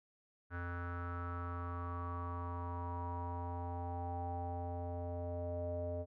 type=tone with low-pass filter sweep; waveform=square; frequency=87.31 Hz; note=F2; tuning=in tune; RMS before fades=-41 dBFS; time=0.5-6.06 s; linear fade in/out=50 ms; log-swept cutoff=1500 to 580 Hz; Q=8; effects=none